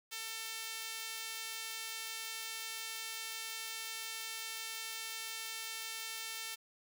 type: tone with high-pass filter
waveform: sawtooth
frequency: 447.2 Hz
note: A4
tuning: 28 cents sharp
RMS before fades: -43 dBFS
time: 0.11-6.56 s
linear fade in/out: 20 ms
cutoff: 2600 Hz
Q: 0.68
effects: 11-bit